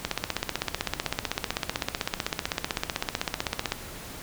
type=click train; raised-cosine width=0.2 ms; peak=-8 dBFS; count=59; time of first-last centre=0.05-3.721 s; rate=15.8 Hz; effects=pink hiss -41 dBFS RMS until 4.22 s